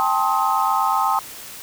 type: chord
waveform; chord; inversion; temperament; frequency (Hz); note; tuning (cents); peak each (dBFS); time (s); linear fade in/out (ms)
sine; A half-diminished seventh; third; just; 792 / 880 / 1056 / 1267.2; G5 / A5 / C6 / Eb6; +18 / 0 / +16 / +31; -22; 0-1.19; 0
effects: white hiss -37 dBFS RMS until 1.62 s